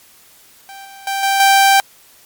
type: tone with level steps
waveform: sawtooth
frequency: 784 Hz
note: G5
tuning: in tune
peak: -29 / -32 / -14 / -9 / -4 dBFS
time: 0.69-1.8 s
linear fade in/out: 0 ms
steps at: 0.85 / 1.07 / 1.23 / 1.4 s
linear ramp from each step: 2 ms
effects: white hiss -47 dBFS RMS until 2.25 s + MP3 96 kbps